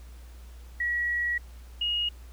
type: tone pair in turn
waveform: sine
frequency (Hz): 1921 / 2873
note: B6 / F7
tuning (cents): -48 / +48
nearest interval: perfect fifth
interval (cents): 696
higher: second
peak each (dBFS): -25 / -25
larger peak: neither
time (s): 0.8-1.38 / 1.81-2.09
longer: first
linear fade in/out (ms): 5
effects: added 60 Hz sine -43 dBFS peak until 2.32 s + pink hiss -57 dBFS RMS until 2.32 s